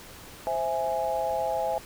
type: chord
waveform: sine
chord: C augmented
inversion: none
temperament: equal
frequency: 523.3 / 659.3 / 830.6 Hz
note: C5 / E5 / G#5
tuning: 0 / 0 / 0 cents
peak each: -31 / -29 / -29 dBFS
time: 0.47-1.78 s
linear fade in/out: 0 ms
effects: pink hiss -46 dBFS RMS until 1.85 s